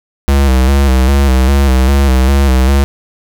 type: tone with vibrato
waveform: square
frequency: 66.9 Hz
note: C2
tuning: 39 cents sharp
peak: -7 dBFS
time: 0.28-2.84 s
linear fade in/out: 0 ms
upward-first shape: square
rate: 2.5 Hz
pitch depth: 62 cents each way
effects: none